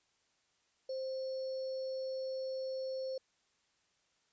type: tone with sample-and-hold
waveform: sine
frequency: 525 Hz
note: C5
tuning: 6 cents sharp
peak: -36 dBFS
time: 0.89-3.18 s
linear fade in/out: 5 ms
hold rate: 4900 Hz
effects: white hiss -75 dBFS RMS until 4.32 s + resampled to 16000 Hz